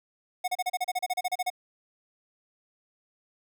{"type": "tone bursts", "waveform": "square", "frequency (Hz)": 730, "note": "F#5", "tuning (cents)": -24, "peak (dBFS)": -26, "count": 15, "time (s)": [0.44, 1.502], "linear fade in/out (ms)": 10, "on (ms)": 40, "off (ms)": 33, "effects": []}